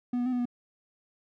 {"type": "tone with pitch steps", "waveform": "triangle", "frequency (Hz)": [245.7, 243.5, 254.9, 246.4, 242.7], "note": ["B3", "B3", "C4", "B3", "B3"], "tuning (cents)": [-9, -24, -45, -4, -30], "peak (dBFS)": -24, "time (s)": [0.13, 0.455], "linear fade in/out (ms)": 5, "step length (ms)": 65, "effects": []}